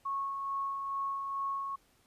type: tone with tremolo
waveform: sine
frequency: 1100 Hz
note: C#6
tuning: 14 cents flat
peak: -31 dBFS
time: 0.05-1.76 s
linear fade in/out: 10 ms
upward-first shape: sine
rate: 2.3 Hz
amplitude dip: 35%
effects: pink hiss -68 dBFS RMS until 2.06 s + resampled to 32000 Hz